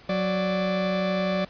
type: tone pair together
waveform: 40% pulse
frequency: 184.99 / 587.3 Hz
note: F#3 / D5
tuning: 0 / 0 cents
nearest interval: octave + minor sixth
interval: 2000 cents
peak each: -25 dBFS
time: 0.09-1.45 s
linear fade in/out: 5 ms
effects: pink hiss -50 dBFS RMS until 1.49 s + resampled to 11025 Hz